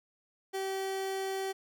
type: tone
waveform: 30% pulse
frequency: 385.2 Hz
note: G4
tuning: 30 cents flat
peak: -30 dBFS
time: 0.53-1.53 s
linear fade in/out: 20 ms
effects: none